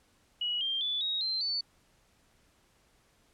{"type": "tone with pitch steps", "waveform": "sine", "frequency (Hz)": [2916, 3180, 3468, 3782, 4124, 4497], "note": ["F#7", "G7", "A7", "A#7", "C8", "C#8"], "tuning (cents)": [-26, 24, -26, 24, -26, 24], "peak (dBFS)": -29, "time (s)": [0.41, 1.61], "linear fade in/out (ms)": 5, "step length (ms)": 200, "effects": ["pink hiss -67 dBFS RMS until 3.33 s", "low-pass 11000 Hz 12 dB/octave"]}